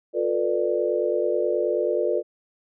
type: chord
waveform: sine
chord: B half-diminished seventh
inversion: second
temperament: just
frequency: 355.6 / 444.5 / 493.9 / 592.7 Hz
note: F4 / A4 / B4 / D5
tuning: +31 / +18 / 0 / +16 cents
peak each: -26 dBFS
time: 0.13-2.23 s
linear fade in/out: 50 ms
effects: none